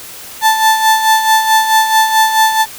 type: tone with tremolo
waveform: 35% pulse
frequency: 880 Hz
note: A5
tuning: in tune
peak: -4 dBFS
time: 0.41-2.66 s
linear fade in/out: 50 ms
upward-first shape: sine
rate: 4.6 Hz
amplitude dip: 60%
effects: white hiss -31 dBFS RMS until 2.78 s